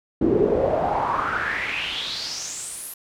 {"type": "noise with band-pass filter sweep", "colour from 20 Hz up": "brown", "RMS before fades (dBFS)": -24, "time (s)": [0.21, 2.94], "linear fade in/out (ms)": 5, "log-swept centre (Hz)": [310, 12000], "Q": 5.7, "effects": []}